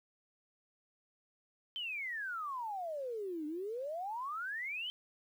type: exponential two-way sweep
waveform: sine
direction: down then up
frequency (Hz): 3136 to 293.7 to 3136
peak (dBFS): -37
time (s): 1.76-4.9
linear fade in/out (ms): 0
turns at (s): 3.46
effects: 11-bit